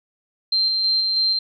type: tone with tremolo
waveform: sine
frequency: 4148 Hz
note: C8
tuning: 16 cents flat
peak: -16 dBFS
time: 0.52-1.39 s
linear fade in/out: 5 ms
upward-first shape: square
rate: 3.1 Hz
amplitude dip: 25%
effects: none